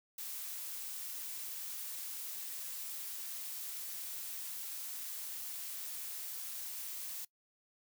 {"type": "noise", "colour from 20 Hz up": "blue", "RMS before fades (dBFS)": -43, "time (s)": [0.18, 7.25], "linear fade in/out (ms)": 5, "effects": ["noise-tail reverb RT60 0.1 s tail -22 dB re dry"]}